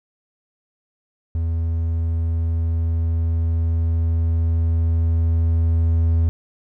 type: tone with level ramp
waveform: triangle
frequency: 82.41 Hz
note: E2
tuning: in tune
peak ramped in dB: -17 to -12 dBFS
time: 1.35-6.29 s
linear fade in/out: 0 ms
effects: none